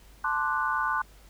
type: chord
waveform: sine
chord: D dominant seventh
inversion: second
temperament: equal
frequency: 880 / 1046.5 / 1174.7 / 1480 Hz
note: A5 / C6 / D6 / F#6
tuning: 0 / 0 / 0 / 0 cents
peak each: -32 / -30 / -31 / -29 dBFS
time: 0.24-1.02 s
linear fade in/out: 5 ms
effects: added 50 Hz sine -52 dBFS peak until 1.29 s + pink hiss -57 dBFS RMS until 1.29 s